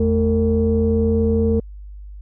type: tone cluster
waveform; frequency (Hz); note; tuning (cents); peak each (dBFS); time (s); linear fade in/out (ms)
sine; 83 / 219.9 / 456.2; E2 / A3 / A#4; +12 / -1 / -37; -18; 0-1.6; 5
effects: tanh soft clip ceiling -7 dBFS + added 50 Hz sine -33 dBFS peak until 2.21 s